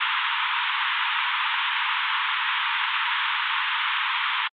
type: band-pass noise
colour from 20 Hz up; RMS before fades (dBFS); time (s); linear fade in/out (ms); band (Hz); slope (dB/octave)
pink; -25; 0-4.48; 10; 900 to 3600; 96
effects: AAC 64 kbps